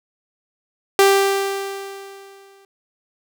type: tone with exponential decay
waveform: sawtooth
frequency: 393.1 Hz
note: G4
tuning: 5 cents sharp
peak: -5 dBFS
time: 0.99-2.65 s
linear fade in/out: 1 ms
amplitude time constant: 360 ms
effects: none